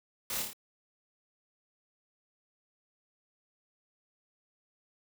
white noise with echo, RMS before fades -36 dBFS, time 0.3-0.42 s, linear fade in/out 2 ms, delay 28 ms, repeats 4, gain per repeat -3 dB, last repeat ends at 0.532 s, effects none

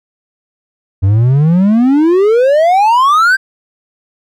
triangle exponential sweep, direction up, 92.5 to 1600 Hz, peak -4 dBFS, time 1.02-3.37 s, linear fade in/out 20 ms, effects none

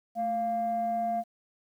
sine tone pair together, 220 / 696.2 Hz, A3 / F5, 0 / -6 cents, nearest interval octave + minor sixth, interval 1994 cents, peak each -35 / -26 dBFS, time 0.15-1.24 s, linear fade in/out 50 ms, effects tanh soft clip ceiling -22 dBFS + 10-bit

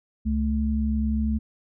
sine tone pair together, 68.6 / 217.8 Hz, C#2 / A3, -17 / -17 cents, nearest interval octave + minor sixth, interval 2000 cents, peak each -24 dBFS, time 0.25-1.39 s, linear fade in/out 20 ms, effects none

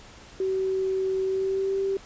sine tone with pitch glide, 380.4 to 389.7 Hz, F#4 to G4, +48 to -10 cents, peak -23 dBFS, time 0.4-1.97 s, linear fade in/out 2 ms, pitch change +42 cents, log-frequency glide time 1.23-1.78 s, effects pink hiss -48 dBFS RMS until 2.05 s + resampled to 16000 Hz

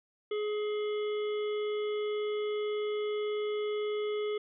harmonic tone with a mistuned harmonic, 420.9 Hz, G#4, 23 cents sharp, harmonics 1 / 3 / 5 / 7 / 8, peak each -30 / -45 / -46 / -50 / -49 dBFS, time 0.31-4.38 s, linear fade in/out 5 ms, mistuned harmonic 7, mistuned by +21 cents, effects none

